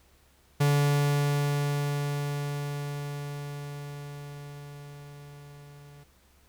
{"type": "tone with level ramp", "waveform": "45% pulse", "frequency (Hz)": 144.1, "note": "D3", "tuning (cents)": -33, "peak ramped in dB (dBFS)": [-20, -48], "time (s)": [0.6, 6.04], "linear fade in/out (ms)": 10, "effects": ["added 69 Hz sine -63 dBFS peak until 6.48 s", "pink hiss -63 dBFS RMS until 6.48 s"]}